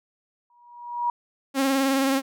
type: tone with exponential growth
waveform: sine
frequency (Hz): 959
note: A#5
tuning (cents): +49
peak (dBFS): -19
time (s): 0.5-1.1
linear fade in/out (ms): 2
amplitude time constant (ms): 130
type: tone with vibrato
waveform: sawtooth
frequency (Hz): 270.3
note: C#4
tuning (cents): -44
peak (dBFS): -16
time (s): 1.54-2.22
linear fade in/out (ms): 50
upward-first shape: sine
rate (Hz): 19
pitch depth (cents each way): 34
effects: none